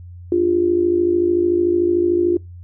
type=tone with amplitude modulation; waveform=sine; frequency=349.2 Hz; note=F4; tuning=in tune; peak=-10 dBFS; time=0.32-2.37 s; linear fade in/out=2 ms; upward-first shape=sine; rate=53.5 Hz; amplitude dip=70%; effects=noise-tail reverb RT60 0.2 s tail -23 dB re dry + added 88 Hz sine -34 dBFS peak until 2.63 s

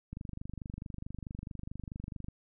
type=click train; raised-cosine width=5 ms; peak=-28 dBFS; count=54; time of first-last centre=0.13-2.284 s; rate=24.6 Hz; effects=none

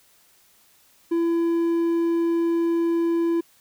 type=tone; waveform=triangle; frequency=336 Hz; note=E4; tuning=33 cents sharp; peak=-17 dBFS; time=1.11-3.41 s; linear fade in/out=10 ms; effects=white hiss -58 dBFS RMS until 3.6 s

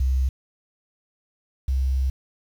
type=tone pair in turn; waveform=sine; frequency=65.2 / 65.92 Hz; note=C2 / C2; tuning=-5 / +14 cents; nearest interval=unison; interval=19 cents; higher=second; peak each=-18 / -19 dBFS; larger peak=first; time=0-0.29 / 1.68-2.1 s; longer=second; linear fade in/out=5 ms; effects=8-bit

